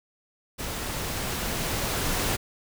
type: noise with level ramp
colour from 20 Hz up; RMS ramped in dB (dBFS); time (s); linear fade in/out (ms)
pink; -33 to -26; 0.58-2.37; 20
effects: none